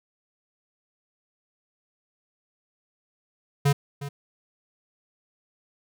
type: tone with echo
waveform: square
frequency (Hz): 141.7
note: C#3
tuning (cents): +38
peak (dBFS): -18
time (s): 3.65-3.73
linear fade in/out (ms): 10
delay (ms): 360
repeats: 1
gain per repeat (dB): -14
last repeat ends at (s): 4.09
effects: none